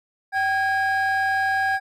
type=tone pair together; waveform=triangle; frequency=773 / 1637.9 Hz; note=G5 / G#6; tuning=-24 / -24 cents; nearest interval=octave + minor second; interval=1300 cents; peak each=-19 dBFS; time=0.32-1.8 s; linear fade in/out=50 ms; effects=tanh soft clip ceiling -14 dBFS